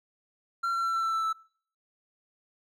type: tone with pitch steps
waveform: triangle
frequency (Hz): 1368 / 1359.3 / 1350.7 / 1342.2 / 1333.7 / 1325.2 / 1316.8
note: F6 / F6 / E6 / E6 / E6 / E6 / E6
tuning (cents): -36 / -47 / +42 / +31 / +20 / +9 / -2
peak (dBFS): -24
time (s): 0.63-1.33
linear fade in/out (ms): 10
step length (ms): 100
effects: noise-tail reverb RT60 0.5 s tail -22 dB re dry